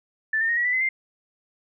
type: tone with pitch steps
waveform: sine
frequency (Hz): 1760 / 1812.6 / 1866.8 / 1922.6 / 1980.1 / 2039 / 2100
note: A6 / A#6 / A#6 / B6 / B6 / C7 / C7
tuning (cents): 0 / -49 / +2 / -47 / +4 / -45 / +6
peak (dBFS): -20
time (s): 0.33-0.89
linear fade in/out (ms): 5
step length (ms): 80
effects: none